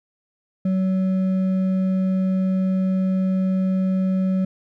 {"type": "tone with hard clipping", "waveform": "triangle", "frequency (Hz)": 188.1, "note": "F#3", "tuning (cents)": 29, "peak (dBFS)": -19, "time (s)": [0.65, 4.45], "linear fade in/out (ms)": 5, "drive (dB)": 8, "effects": []}